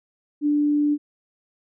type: tone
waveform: sine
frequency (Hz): 294.1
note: D4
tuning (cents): +3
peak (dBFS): -17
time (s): 0.41-0.98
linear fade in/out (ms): 50
effects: none